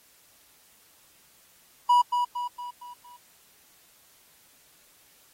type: tone with echo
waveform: triangle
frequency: 975 Hz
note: B5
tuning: 23 cents flat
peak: -14 dBFS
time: 1.89-2.02 s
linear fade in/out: 10 ms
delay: 230 ms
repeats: 5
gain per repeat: -6 dB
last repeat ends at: 3.17 s
effects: white hiss -59 dBFS RMS until 5.33 s + AAC 48 kbps